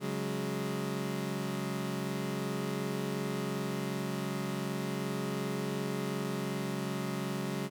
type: chord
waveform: 25% pulse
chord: C# suspended fourth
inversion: none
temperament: equal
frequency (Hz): 138.59 / 185 / 207.7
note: C#3 / F#3 / G#3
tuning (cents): 0 / 0 / 0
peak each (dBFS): -34 / -33 / -34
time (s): 0-7.7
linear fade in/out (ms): 50
effects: none